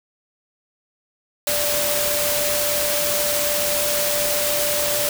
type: tone in noise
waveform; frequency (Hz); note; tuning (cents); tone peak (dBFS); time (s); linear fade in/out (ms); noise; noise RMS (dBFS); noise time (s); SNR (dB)
sine; 587.3; D5; 0; -24; 1.47-5.09; 2; white; -22; 1.47-5.09; -5
effects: none